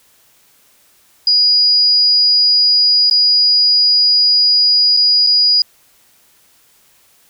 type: tone with dropouts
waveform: sine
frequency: 4900 Hz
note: D#8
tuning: 27 cents flat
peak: -8 dBFS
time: 1.27-5.62 s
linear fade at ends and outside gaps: 2 ms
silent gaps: 3.099-3.11 / 4.967-4.971 / 5.266-5.27 s
effects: white hiss -52 dBFS RMS until 7.29 s